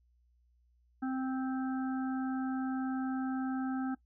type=harmonic tone; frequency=261.6 Hz; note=C4; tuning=in tune; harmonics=1 / 3 / 5 / 6; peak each=-32 / -42 / -46 / -48 dBFS; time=1.02-3.95 s; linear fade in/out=10 ms; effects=noise-tail reverb RT60 0.1 s tail -19 dB re dry + added 60 Hz sine -66 dBFS peak until 4.05 s